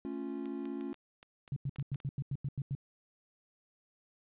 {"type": "chord", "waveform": "triangle", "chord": "A augmented", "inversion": "none", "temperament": "equal with one note detuned", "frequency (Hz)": [221.9, 277.2, 349.2], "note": ["A3", "C#4", "E#4"], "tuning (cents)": [15, 0, 0], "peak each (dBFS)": [-41, -37, -40], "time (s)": [0.05, 0.93], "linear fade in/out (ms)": 0}
{"type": "clicks", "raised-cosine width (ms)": 0.2, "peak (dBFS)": -35, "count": 10, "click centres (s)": [0.457, 0.655, 0.81, 0.943, 1.229, 1.478, 1.76, 1.797, 1.945, 2.002]}
{"type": "tone bursts", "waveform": "sine", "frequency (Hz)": 137.8, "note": "C#3", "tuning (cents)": -10, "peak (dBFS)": -32, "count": 10, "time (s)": [1.52, 2.751], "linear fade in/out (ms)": 2, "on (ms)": 43, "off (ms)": 89}
{"effects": ["resampled to 8000 Hz", "12-bit"]}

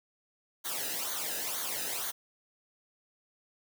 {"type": "noise with flanger", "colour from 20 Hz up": "white", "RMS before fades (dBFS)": -35, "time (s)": [0.64, 2.12], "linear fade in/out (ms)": 20, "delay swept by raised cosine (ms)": [0.38, 0.92], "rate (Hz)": 2.1, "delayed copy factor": -0.75, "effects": []}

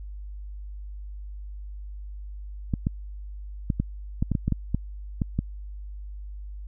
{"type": "clicks", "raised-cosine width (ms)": 5, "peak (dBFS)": -11, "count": 12, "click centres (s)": [2.738, 2.869, 3.702, 3.8, 4.225, 4.317, 4.352, 4.48, 4.523, 4.746, 5.218, 5.39], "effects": ["added 50 Hz sine -35 dBFS peak until 6.67 s"]}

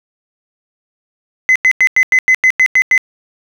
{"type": "tone bursts", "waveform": "sine", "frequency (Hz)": 2036, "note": "C7", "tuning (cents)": -48, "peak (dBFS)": -4, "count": 10, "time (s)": [1.49, 2.978], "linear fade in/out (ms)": 0, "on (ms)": 66, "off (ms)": 92, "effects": ["tanh soft clip ceiling -4 dBFS", "7-bit"]}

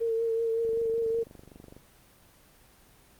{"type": "tone with vibrato", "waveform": "sine", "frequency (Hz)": 455.5, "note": "A#4", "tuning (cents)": -40, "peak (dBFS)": -25, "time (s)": [0, 1.24], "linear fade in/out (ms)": 20, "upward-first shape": "triangle", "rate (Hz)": 5.3, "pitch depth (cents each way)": 29}
{"type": "click train", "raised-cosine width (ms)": 2, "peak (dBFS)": -33, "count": 28, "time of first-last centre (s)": [0.65, 1.766], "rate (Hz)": 24.2}
{"effects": ["pink hiss -58 dBFS RMS until 3.19 s", "Opus 24 kbps"]}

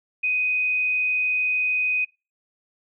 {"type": "tone with frequency modulation", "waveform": "sine", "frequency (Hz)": 2500, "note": "D#7", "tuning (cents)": 8, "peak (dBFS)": -20, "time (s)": [0.23, 2.05], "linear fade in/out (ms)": 10, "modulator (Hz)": 53.2, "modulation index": 0.35, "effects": ["noise-tail reverb RT60 0.3 s tail -26 dB re dry"]}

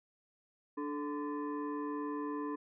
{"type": "tone with frequency modulation", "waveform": "sine", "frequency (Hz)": 293.7, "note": "D4", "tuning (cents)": 0, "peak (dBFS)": -35, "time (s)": [0.77, 2.56], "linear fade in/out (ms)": 10, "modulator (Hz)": 730, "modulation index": 0.98, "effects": []}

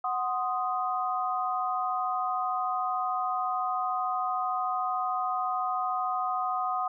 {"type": "chord", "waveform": "sine", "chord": "C diminished", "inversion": "second", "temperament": "equal", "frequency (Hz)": [740, 1046.5, 1244.5], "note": ["Gb5", "C6", "Eb6"], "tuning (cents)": [0, 0, 0], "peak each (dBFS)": [-30, -35, -30], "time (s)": [0.04, 6.88], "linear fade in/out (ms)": 5, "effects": []}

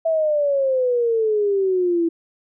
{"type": "exponential sweep", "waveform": "sine", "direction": "down", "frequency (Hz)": [659.3, 329.6], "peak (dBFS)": -16, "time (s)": [0.05, 2.09], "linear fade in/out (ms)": 10, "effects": []}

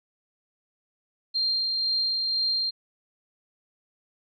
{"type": "tone with tremolo", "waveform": "sine", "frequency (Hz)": 4186, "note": "C8", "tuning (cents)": 0, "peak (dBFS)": -22, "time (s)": [1.34, 2.71], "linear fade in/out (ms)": 20, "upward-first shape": "sine", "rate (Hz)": 2, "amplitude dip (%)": 25, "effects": []}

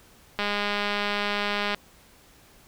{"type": "click train", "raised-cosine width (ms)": 0.3, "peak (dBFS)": -11, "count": 279, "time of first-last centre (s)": [0.39, 1.746], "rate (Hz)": 205, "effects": ["pink hiss -55 dBFS RMS until 2.67 s"]}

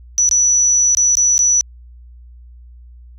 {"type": "tone with dropouts", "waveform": "sine", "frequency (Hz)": 5920, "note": "F#8", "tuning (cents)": 0, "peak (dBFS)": -10, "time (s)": [0.18, 1.61], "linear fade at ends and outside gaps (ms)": 0, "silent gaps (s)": [[0.291, 0.312], [0.949, 0.971], [1.153, 1.17], [1.38, 1.391]], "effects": ["added 60 Hz sine -37 dBFS peak until 3.18 s"]}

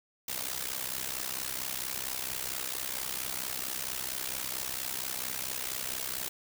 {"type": "noise with amplitude modulation", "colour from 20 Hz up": "white", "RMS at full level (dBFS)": -32, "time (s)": [0.28, 6.29], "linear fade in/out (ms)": 5, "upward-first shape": "sine", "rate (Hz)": 64.4, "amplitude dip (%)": 85, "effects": []}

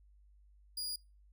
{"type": "tone", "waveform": "sawtooth", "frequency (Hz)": 4867, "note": "D#8", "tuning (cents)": -39, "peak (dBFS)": -34, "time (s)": [0.77, 0.96], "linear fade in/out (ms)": 5, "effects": ["noise-tail reverb RT60 0.3 s tail -26 dB re dry", "added 50 Hz sine -60 dBFS peak until 1.32 s"]}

